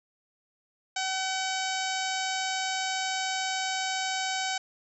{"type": "harmonic tone", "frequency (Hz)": 759, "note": "F#5", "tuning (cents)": 44, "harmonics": [1, 2, 3, 4, 5, 6, 7, 8, 9, 10], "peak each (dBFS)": [-32, -35, -37, -38, -39, -40, -40, -41, -42, -42], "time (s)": [0.96, 4.58], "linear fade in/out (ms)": 5, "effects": []}